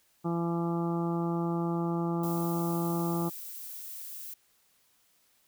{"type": "harmonic tone", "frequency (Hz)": 169.4, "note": "E3", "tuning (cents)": 48, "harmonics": [1, 2, 3, 4, 5, 6, 7, 8], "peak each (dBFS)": [-30, -32, -43, -42, -39, -49, -41, -53], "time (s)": [0.24, 3.3], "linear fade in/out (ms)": 20}
{"type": "noise", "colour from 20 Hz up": "violet", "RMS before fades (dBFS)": -42, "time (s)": [2.23, 4.34], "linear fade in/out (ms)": 5}
{"effects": ["white hiss -68 dBFS RMS until 5.47 s"]}